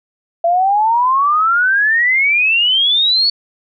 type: exponential sweep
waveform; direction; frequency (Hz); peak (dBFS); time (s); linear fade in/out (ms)
sine; up; 668 to 4482; -10; 0.44-3.3; 5
effects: none